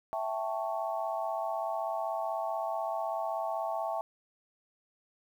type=chord; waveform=sine; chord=A dominant seventh; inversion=second; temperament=equal; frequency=659.3 / 784 / 880 / 1108.7 Hz; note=E5 / G5 / A5 / C#6; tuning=0 / 0 / 0 / 0 cents; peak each=-34 / -37 / -37 / -40 dBFS; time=0.13-4.01 s; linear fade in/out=0 ms; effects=10-bit